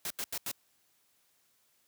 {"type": "noise bursts", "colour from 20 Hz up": "white", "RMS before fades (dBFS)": -36, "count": 4, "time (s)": [0.05, 0.515], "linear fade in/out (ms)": 2, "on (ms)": 54, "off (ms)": 83, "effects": ["white hiss -71 dBFS RMS until 1.87 s", "high-pass 60 Hz 12 dB/octave"]}